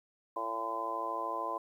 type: harmonic tone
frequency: 113.3 Hz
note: A#2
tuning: 49 cents flat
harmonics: 3 / 4 / 5 / 6 / 7 / 8 / 9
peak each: -45 / -45 / -42 / -42 / -45 / -46 / -35 dBFS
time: 0.36-1.58 s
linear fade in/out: 5 ms
effects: 11-bit